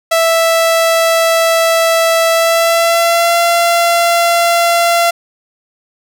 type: tone with pitch glide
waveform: sawtooth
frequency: 659.3 to 684.1 Hz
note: E5 to F5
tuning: 0 to -36 cents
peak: -5 dBFS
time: 0.11-5.11 s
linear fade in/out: 10 ms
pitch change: +64 cents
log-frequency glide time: 2.32-3.38 s
effects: none